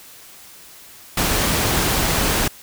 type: noise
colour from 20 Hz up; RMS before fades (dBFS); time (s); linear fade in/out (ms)
pink; -19; 1.17-2.48; 5
effects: white hiss -43 dBFS RMS until 2.62 s

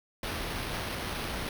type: noise with sample-and-hold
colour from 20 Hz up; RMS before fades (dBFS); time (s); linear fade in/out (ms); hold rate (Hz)
pink; -35; 0.23-1.49; 2; 7350
effects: none

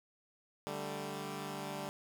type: chord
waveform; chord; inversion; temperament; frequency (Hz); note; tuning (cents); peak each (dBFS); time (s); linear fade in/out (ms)
10% pulse; D suspended fourth; none; equal; 146.83 / 196 / 220; D3 / G3 / A3; 0 / 0 / 0; -35 / -34 / -39; 0.67-1.89; 0
effects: none

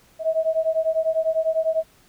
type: beating tone pair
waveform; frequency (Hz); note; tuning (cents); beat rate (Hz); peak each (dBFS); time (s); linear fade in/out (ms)
sine; 638 / 648; D#5 / E5; +43 / -30; 10; -22; 0.19-1.84; 50
effects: pink hiss -56 dBFS RMS until 2.08 s

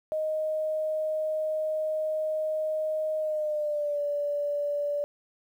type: tone with pitch glide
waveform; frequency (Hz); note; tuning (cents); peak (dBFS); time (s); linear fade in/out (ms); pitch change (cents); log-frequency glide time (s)
sine; 622.3 to 580.6; D#5 to D5; 0 to -20; -26; 0.12-5.04; 0; -120; 3.19-3.99
effects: 10-bit

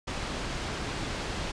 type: low-pass noise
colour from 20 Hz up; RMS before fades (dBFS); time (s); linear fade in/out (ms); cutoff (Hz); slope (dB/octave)
pink; -34; 0.07-1.52; 10; 5400; 12
effects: resampled to 22050 Hz

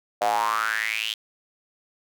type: tone with high-pass filter sweep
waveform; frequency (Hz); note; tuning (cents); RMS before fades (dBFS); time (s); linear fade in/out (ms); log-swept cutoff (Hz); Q
square; 55; A1; 0; -25; 0.21-1.14; 5; 650 to 3300; 7.5
effects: none

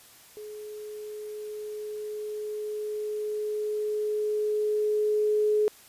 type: tone with level ramp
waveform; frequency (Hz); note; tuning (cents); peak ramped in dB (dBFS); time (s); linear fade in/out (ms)
sine; 423.4; G#4; +33; -38 to -20; 0.37-5.68; 0
effects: white hiss -53 dBFS RMS until 5.88 s + resampled to 32000 Hz

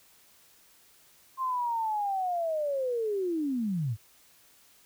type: linear sweep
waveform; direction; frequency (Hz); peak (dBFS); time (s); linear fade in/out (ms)
sine; down; 1063 to 98; -27; 1.37-3.97; 50
effects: white hiss -60 dBFS RMS until 4.85 s

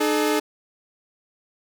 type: tone pair together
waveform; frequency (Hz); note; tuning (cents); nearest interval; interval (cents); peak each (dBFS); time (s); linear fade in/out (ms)
sawtooth; 303 / 428.5; D#4 / A4; -46 / -46; tritone; 600; -18; 0-0.4; 10
effects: none

